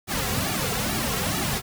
pink noise with flanger, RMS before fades -26 dBFS, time 0.07-1.62 s, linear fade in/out 50 ms, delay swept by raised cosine 1.9 to 3.4 ms, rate 2.3 Hz, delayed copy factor -0.95, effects none

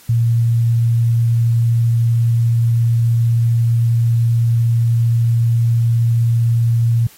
sine tone, 116.54 Hz, A#2, in tune, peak -11 dBFS, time 0.09-7.07 s, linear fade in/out 5 ms, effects white hiss -45 dBFS RMS until 7.17 s + AAC 48 kbps

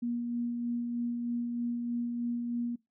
sine tone with tremolo, 238.4 Hz, A#3, 39 cents sharp, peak -29 dBFS, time 0.02-2.76 s, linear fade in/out 10 ms, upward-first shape sine, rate 3.2 Hz, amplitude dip 30%, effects noise-tail reverb RT60 0.2 s tail -22 dB re dry

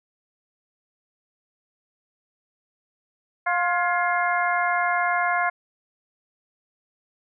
harmonic tone with a mistuned harmonic, 352.7 Hz, F4, 17 cents sharp, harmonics 2 / 3 / 4 / 5 / 6, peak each -24 / -26 / -27 / -28 / -29 dBFS, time 3.46-5.5 s, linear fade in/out 10 ms, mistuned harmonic 5, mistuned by -66 cents, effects none

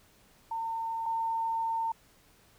sine tone pair in turn, 907 / 907 Hz, A#5 / A#5, -48 / -48 cents, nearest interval unison, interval 0 cents, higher neither, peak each -31 / -28 dBFS, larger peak second, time 0.51-1.06 / 1.06-1.92 s, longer second, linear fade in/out 5 ms, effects pink hiss -62 dBFS RMS until 2.58 s

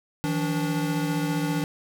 square tone cluster, 160.1 / 175.1 / 290 Hz, D#3 / F3 / D4, +50 / +5 / -22 cents, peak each -28 / -33 / -28 dBFS, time 0.24-1.64 s, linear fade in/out 0 ms, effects none

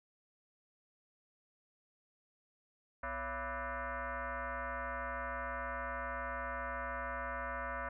sine tone with frequency modulation, 248.7 Hz, B3, 12 cents sharp, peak -37 dBFS, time 3.03-7.89 s, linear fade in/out 5 ms, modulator 309 Hz, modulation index 5.1, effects none

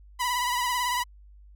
sawtooth tone with vibrato, 985 Hz, B5, 5 cents flat, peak -21 dBFS, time 0.19-1.04 s, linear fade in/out 20 ms, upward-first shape triangle, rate 18 Hz, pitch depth 56 cents each way, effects added 50 Hz sine -48 dBFS peak until 1.55 s

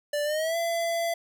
square tone with pitch glide, 587.3 to 674.6 Hz, D5 to E5, 0 to +40 cents, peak -26 dBFS, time 0.13-1.14 s, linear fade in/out 5 ms, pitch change +240 cents, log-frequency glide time 0.24-0.57 s, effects none

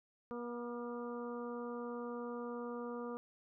harmonic tone with a mistuned harmonic, 239.9 Hz, A#3, 50 cents sharp, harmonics 1 / 2 / 3 / 4 / 5 / 6, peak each -44 / -43 / -55 / -52 / -50 / -59 dBFS, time 0.31-3.17 s, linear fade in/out 0 ms, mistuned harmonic 6, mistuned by -38 cents, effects none

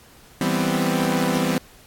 sawtooth chord, C major seventh, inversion first, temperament equal, 164.81 / 196 / 246.9 / 261.6 Hz, E3 / G3 / B3 / C4, 0 / 0 / 0 / 0 cents, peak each -21 dBFS, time 0.41-1.58 s, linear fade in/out 2 ms, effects pink hiss -50 dBFS RMS until 1.86 s + AAC 64 kbps

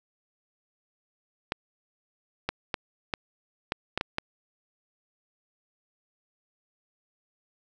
clicks, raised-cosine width 0.3 ms, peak -11 dBFS, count 8, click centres 1.521 / 2.49 / 2.742 / 3.138 / 3.721 / 3.976 / 4.011 / 4.184 s, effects none

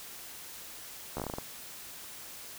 slowing click train, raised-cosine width 1 ms, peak -21 dBFS, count 9, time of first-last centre 1.17-1.384 s, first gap 13 ms, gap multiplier 1.2, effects white hiss -46 dBFS RMS until 2.58 s

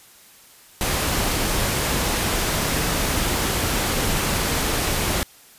pink noise, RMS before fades -22 dBFS, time 0.81-5.23 s, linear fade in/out 0 ms, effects white hiss -49 dBFS RMS until 5.58 s + resampled to 32000 Hz

